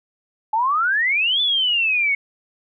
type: exponential two-way sweep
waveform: sine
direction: up then down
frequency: 847 to 3520 to 2183 Hz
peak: -16 dBFS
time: 0.53-2.15 s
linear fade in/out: 5 ms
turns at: 1.41 s
effects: none